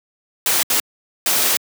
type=noise bursts at uneven times; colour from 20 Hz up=white; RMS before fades=-17 dBFS; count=3; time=0.46-0.63 / 0.7-0.8 / 1.26-1.57 s; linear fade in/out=2 ms; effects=high-pass 200 Hz 12 dB/octave